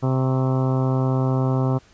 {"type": "harmonic tone with a mistuned harmonic", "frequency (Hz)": 130.81, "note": "C3", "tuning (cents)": 0, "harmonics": [1, 2, 3, 4, 5, 6, 7, 8, 9, 10], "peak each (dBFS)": [-19, -25, -29, -31, -33, -35, -36, -37, -38, -39], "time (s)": [0.02, 1.79], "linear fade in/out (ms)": 20, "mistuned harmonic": 9, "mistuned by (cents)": -56, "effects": ["pink hiss -54 dBFS RMS until 1.93 s", "resampled to 16000 Hz"]}